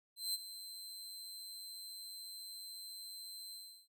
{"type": "tone with ADSR envelope", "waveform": "sawtooth", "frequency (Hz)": 4098, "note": "C8", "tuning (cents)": -37, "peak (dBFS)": -31, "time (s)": [0.16, 3.88], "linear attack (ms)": 180, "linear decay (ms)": 28, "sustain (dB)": -13, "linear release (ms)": 350, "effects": []}